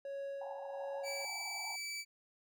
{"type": "tone with tremolo", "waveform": "triangle", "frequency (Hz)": 554.4, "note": "C#5", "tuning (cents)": 0, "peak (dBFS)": -37, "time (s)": [0.05, 1.25], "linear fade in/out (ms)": 2, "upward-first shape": "sine", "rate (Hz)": 1.4, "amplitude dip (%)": 45}
{"type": "band-pass noise", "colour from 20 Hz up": "pink", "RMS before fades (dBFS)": -49, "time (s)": [0.41, 1.76], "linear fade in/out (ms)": 5, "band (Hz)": [730, 900], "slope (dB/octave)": 96}
{"type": "tone", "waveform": "20% pulse", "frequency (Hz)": 2308, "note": "D7", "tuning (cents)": -31, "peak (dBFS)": -35, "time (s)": [1.03, 2.05], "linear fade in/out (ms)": 50}
{"effects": []}